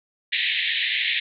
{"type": "band-pass noise", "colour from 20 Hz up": "pink", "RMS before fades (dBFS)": -24, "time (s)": [0.32, 1.2], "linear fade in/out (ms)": 10, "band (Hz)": [1800, 3900], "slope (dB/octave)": 96, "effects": []}